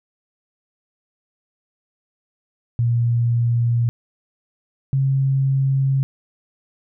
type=tone pair in turn; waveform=sine; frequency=118.3 / 135.26 Hz; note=A#2 / C#3; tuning=+26 / -42 cents; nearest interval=major second; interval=232 cents; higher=second; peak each=-15 dBFS; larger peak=neither; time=2.79-3.89 / 4.93-6.03 s; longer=neither; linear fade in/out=0 ms; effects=none